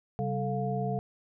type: tone cluster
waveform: sine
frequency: 132.6 / 193.7 / 438.7 / 705 Hz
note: C3 / G3 / A4 / F5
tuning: +23 / -20 / -5 / +16 cents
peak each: -32 / -34 / -35 / -34 dBFS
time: 0.19-0.99 s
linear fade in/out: 0 ms
effects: none